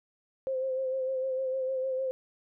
sine tone with vibrato, 523.3 Hz, C5, in tune, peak -28 dBFS, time 0.47-2.11 s, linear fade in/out 0 ms, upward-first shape sine, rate 6.6 Hz, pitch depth 31 cents each way, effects none

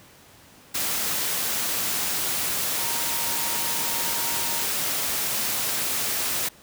sine tone in noise, 931 Hz, A#5, 2 cents flat, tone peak -36 dBFS, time 2.78-4.66 s, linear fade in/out 10 ms, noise white, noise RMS -26 dBFS, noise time 0.74-6.49 s, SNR -13 dB, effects pink hiss -51 dBFS RMS until 6.62 s + high-pass 80 Hz 12 dB/octave

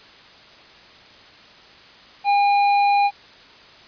sine tone with tanh clipping, 810 Hz, G#5, 43 cents flat, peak -16 dBFS, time 2.24-3.11 s, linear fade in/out 50 ms, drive 11 dB, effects white hiss -46 dBFS RMS until 3.87 s + resampled to 11025 Hz

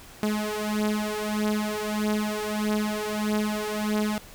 sawtooth beating tone pair, 211.1 / 212.7 Hz, G#3 / G#3, +29 / +42 cents, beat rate 1.6 Hz, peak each -24 dBFS, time 0.23-4.18 s, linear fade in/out 0 ms, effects pink hiss -47 dBFS RMS until 4.34 s

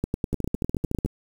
two click trains, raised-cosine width 3 ms, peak -11 / -15 dBFS, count 11 / 11, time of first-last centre 0.04-1.049 / 0.33-1.06 s, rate 9.91 / 13.7 Hz, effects 7-bit

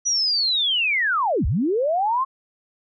sine linear two-way sweep, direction down then up, 5920 to 48.4 to 1090 Hz, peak -18 dBFS, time 0.05-2.25 s, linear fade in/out 20 ms, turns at 1.46 s, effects none

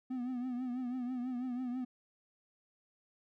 triangle tone with vibrato, 250.1 Hz, B3, 22 cents sharp, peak -33 dBFS, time 0.1-1.85 s, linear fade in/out 10 ms, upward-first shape triangle, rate 6.1 Hz, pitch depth 79 cents each way, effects none

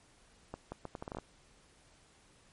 accelerating click train, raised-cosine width 1 ms, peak -26 dBFS, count 10, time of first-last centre 0.54-1.186 s, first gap 180 ms, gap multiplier 0.74, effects pink hiss -64 dBFS RMS until 2.52 s + MP3 48 kbps

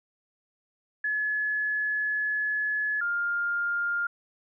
sine tone pair in turn, 1706 / 1405.1 Hz, G#6 / F6, +46 / +10 cents, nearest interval minor third, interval 336 cents, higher first, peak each -25 dBFS, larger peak neither, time 1.04-3.01 / 3.01-4.07 s, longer first, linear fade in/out 5 ms, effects none

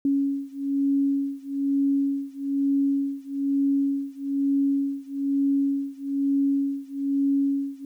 sine beating tone pair, 277.2 / 278.3 Hz, C#4 / C#4, 0 / +7 cents, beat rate 1.1 Hz, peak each -24 / -25 dBFS, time 0.05-7.85 s, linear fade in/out 2 ms, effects 10-bit

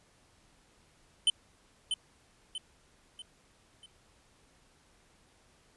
square tone with echo, 3056 Hz, G7, 45 cents flat, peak -22 dBFS, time 1.27-1.3 s, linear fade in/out 2 ms, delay 640 ms, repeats 4, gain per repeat -7 dB, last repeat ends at 3.86 s, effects pink hiss -65 dBFS RMS until 5.76 s + resampled to 24000 Hz

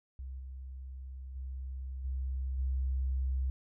sine tone with level steps, 65.41 Hz, C2, in tune, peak -39 / -41 / -37 / -32 / -29 dBFS, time 0.19-3.5 s, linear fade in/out 0 ms, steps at 0.39 / 1.35 / 2.04 / 2.58 s, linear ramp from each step 10 ms, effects none

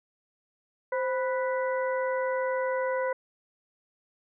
harmonic tone with a mistuned harmonic, 493.9 Hz, B4, in tune, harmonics 1 / 2 / 3 / 4, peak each -27 / -33 / -37 / -39 dBFS, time 0.92-3.13 s, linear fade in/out 5 ms, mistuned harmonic 1, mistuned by +92 cents, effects none

